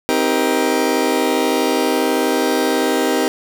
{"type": "chord", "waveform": "30% pulse", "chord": "C minor seventh", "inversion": "none", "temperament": "just", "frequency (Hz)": [261.6, 314, 392.4, 470.9], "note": ["C4", "Eb4", "G4", "Bb4"], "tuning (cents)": [0, 16, 2, 18], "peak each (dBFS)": -18, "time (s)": [0.09, 3.28], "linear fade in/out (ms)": 0, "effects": []}